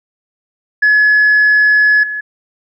sine tone with level steps, 1700 Hz, G#6, 40 cents sharp, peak -5 / -18 dBFS, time 0.82-2.21 s, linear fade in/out 10 ms, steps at 2.03 s, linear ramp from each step 5 ms, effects tanh soft clip ceiling -4 dBFS

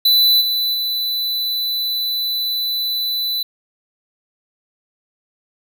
square tone with level steps, 3991 Hz, B7, 17 cents sharp, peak -11 / -17 / -19 dBFS, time 0.05-3.43 s, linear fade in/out 5 ms, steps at 0.4 / 0.73 s, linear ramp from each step 20 ms, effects none

